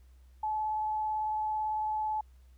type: tone with vibrato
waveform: sine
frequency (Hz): 860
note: A5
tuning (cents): -40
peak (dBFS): -29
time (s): 0.43-2.21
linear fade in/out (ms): 5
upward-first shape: sine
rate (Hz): 18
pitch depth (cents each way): 10
effects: added 63 Hz sine -54 dBFS peak until 2.57 s + pink hiss -72 dBFS RMS until 2.57 s